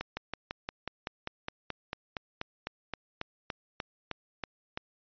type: slowing click train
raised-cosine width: 0.3 ms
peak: -18 dBFS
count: 21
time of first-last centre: 0.01-4.774 s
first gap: 160 ms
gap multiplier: 1.04
effects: resampled to 11025 Hz